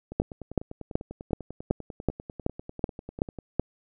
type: two click trains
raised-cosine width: 2 ms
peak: -9 / -24 dBFS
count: 10 / 34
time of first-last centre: 0.2-3.596 / 0.12-3.387 s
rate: 2.65 / 10.1 Hz
effects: none